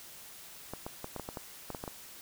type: clicks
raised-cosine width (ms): 1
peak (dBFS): -24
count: 11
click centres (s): 0.736 / 0.865 / 1.044 / 1.163 / 1.197 / 1.289 / 1.372 / 1.703 / 1.748 / 1.839 / 1.878
effects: white hiss -50 dBFS RMS until 2.21 s